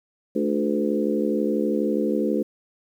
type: harmonic tone with a mistuned harmonic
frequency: 72.2 Hz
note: D2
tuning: 29 cents flat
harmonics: 3 / 4 / 5 / 6 / 7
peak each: -25 / -26 / -27 / -28 / -28 dBFS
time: 0.35-2.43 s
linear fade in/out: 10 ms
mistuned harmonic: 4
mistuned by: +33 cents
effects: 9-bit